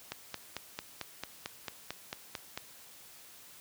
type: click train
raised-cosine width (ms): 0.2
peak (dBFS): -19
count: 12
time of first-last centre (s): 0.12-2.575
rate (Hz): 4.48
effects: white hiss -54 dBFS RMS until 3.6 s + high-pass 60 Hz 12 dB/octave